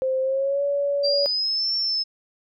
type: tone with pitch glide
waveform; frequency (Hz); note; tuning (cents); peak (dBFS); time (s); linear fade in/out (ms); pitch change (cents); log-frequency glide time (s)
sine; 523.3 to 567.4; C5 to C#5; 0 to +40; -20; 0.02-1.26; 0; +140; 0.21-0.63
type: linear two-way sweep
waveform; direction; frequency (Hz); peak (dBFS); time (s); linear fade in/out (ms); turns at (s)
sine; up then down; 4699 to 5440 to 5180; -21; 1.03-2.04; 20; 1.76
effects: none